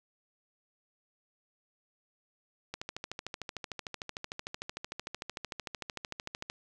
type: click train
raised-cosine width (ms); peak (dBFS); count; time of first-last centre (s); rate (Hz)
0.2; -20; 51; 2.74-6.499; 13.3
effects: none